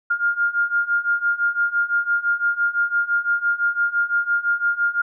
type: beating tone pair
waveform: sine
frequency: 1406 / 1411.9 Hz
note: F6 / F6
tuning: +11 / +18 cents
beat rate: 5.9 Hz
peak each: -22 / -20 dBFS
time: 0.1-5.02 s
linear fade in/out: 10 ms
effects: none